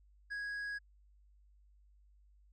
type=tone with tanh clipping; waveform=triangle; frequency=1657 Hz; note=G#6; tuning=4 cents flat; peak=-39 dBFS; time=0.3-0.79 s; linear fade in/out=20 ms; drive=9 dB; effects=added 50 Hz sine -62 dBFS peak until 2.52 s

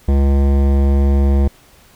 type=tone with hard clipping; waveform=sine; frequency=69.3 Hz; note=C#2; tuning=in tune; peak=-12 dBFS; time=0.08-1.48 s; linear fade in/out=5 ms; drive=16 dB; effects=pink hiss -48 dBFS RMS until 1.95 s

